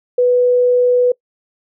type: tone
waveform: sine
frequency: 493.7 Hz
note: B4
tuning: 1 cent flat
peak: -9 dBFS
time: 0.18-1.12 s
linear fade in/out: 5 ms
effects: noise-tail reverb RT60 0.1 s tail -24 dB re dry